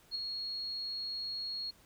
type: tone with ADSR envelope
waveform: sine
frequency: 4307 Hz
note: C8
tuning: 49 cents sharp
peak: -31 dBFS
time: 0.11-1.71 s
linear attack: 44 ms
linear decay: 3 ms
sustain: -5 dB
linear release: 12 ms
effects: pink hiss -63 dBFS RMS until 1.85 s